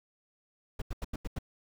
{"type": "noise bursts", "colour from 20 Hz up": "brown", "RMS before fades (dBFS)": -34, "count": 6, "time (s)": [0.79, 1.388], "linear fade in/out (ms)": 5, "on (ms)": 28, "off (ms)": 86, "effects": []}